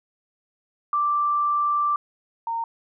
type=tone pair in turn; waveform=sine; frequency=1174.7 / 919.5 Hz; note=D6 / A#5; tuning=0 / -24 cents; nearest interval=major third; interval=424 cents; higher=first; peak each=-19 / -24 dBFS; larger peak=first; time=0.93-1.96 / 2.47-2.64 s; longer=first; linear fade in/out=2 ms; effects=none